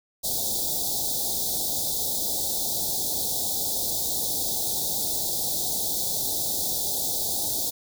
white band-stop noise, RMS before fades -27 dBFS, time 0.23-7.71 s, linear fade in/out 20 ms, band 870 to 3500 Hz, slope 96 dB/octave, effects none

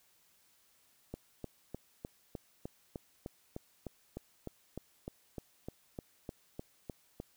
click train, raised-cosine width 2 ms, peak -27 dBFS, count 21, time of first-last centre 1.14-7.201 s, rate 3.3 Hz, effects white hiss -69 dBFS RMS until 7.36 s

